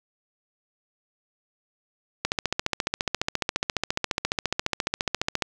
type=click train; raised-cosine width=0.2 ms; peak=-6 dBFS; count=47; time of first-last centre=2.25-5.422 s; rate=14.5 Hz; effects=none